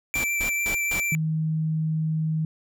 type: tone with vibrato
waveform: square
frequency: 2342 Hz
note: D7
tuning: 5 cents flat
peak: -24 dBFS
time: 0.14-1.15 s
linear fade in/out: 0 ms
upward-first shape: sine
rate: 6.8 Hz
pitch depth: 10 cents each way
type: noise bursts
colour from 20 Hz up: pink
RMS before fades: -32 dBFS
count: 4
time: 0.15-1.002 s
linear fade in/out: 5 ms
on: 93 ms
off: 160 ms
type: tone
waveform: sine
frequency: 157.8 Hz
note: D#3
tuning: 25 cents sharp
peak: -22 dBFS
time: 1.12-2.45 s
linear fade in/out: 2 ms
effects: none